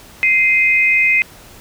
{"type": "tone pair together", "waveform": "sine", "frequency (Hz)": [2087, 2510], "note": ["C7", "D#7"], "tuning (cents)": [-5, 15], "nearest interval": "minor third", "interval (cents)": 320, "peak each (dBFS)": -13, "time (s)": [0.23, 1.22], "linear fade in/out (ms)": 0, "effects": ["pink hiss -41 dBFS RMS until 1.6 s"]}